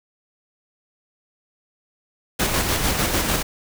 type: noise with tremolo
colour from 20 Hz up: pink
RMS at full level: -20 dBFS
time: 2.39-3.43 s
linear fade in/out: 10 ms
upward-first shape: square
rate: 6.7 Hz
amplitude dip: 35%
effects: none